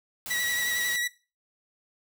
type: noise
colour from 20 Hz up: white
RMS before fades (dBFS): -37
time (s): 0.26-0.96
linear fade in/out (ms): 0
type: tone with vibrato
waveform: sawtooth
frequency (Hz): 1937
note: B6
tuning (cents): -34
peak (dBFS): -23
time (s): 0.3-1.08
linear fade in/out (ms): 10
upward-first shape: sine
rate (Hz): 11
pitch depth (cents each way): 28
effects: noise-tail reverb RT60 0.3 s tail -17 dB re dry